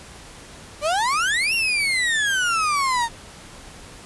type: exponential two-way sweep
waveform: 35% pulse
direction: up then down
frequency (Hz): 565 to 2794 to 905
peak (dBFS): -17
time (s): 0.81-3.09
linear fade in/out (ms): 50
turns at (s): 1.54
effects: pink hiss -42 dBFS RMS until 4.05 s + resampled to 24000 Hz